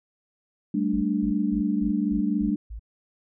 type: chord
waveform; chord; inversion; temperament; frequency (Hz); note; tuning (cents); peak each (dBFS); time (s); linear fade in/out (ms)
sine; G suspended second; none; equal; 196 / 220 / 293.7; G3 / A3 / D4; 0 / 0 / 0; -26; 0.74-2.56; 5
type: tone bursts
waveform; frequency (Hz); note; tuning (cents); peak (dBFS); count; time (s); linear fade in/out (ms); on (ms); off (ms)
sine; 54.3; A1; -22; -33; 7; 0.93-2.795; 10; 95; 200
effects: none